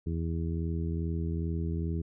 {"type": "harmonic tone", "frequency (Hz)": 82.41, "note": "E2", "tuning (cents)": 0, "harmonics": [1, 2, 3, 4, 5], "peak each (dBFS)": [-31, -34, -41, -40, -43], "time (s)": [0.06, 2.02], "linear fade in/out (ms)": 10, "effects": []}